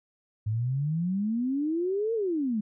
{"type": "exponential two-way sweep", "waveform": "sine", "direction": "up then down", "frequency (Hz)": [103.83, 466.2, 203.3], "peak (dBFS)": -25, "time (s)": [0.46, 2.61], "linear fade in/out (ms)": 10, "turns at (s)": 2.14, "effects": []}